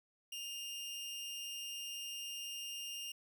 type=tone with amplitude modulation; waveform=sawtooth; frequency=2814 Hz; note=F7; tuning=12 cents sharp; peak=-37 dBFS; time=0.32-3.12 s; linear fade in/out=5 ms; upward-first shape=sine; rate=270 Hz; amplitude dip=40%; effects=none